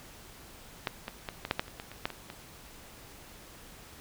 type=clicks; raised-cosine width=0.3 ms; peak=-13 / -20 / -19 / -19 / -10 / -12 / -30 / -23 / -28 / -13 / -24 / -25 dBFS; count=12; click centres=0.872 / 1.081 / 1.288 / 1.451 / 1.511 / 1.595 / 1.681 / 1.799 / 1.916 / 2.055 / 2.103 / 2.301 s; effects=pink hiss -51 dBFS RMS until 4 s